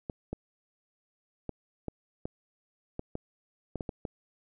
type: clicks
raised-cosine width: 2 ms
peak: -21 dBFS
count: 11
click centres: 0.098 / 0.33 / 1.493 / 1.883 / 2.255 / 2.994 / 3.154 / 3.757 / 3.808 / 3.892 / 4.052 s
effects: none